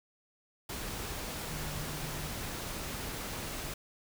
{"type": "tone in noise", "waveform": "sine", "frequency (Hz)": 151.2, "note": "D#3", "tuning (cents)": -49, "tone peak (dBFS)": -42, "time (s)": [1.48, 2.29], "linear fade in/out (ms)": 5, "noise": "pink", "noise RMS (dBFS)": -39, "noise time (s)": [0.69, 3.74], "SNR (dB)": -6, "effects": []}